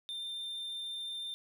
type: tone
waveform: triangle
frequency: 3593 Hz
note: A7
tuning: 36 cents sharp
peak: -36 dBFS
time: 0.09-1.34 s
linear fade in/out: 0 ms
effects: 12-bit